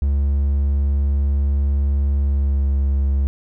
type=tone with pitch glide; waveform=triangle; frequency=70.1 to 68.82 Hz; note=C#2 to C#2; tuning=+20 to -12 cents; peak=-13 dBFS; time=0.02-3.27 s; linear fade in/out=0 ms; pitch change=-32 cents; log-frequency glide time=2.19-2.77 s; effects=none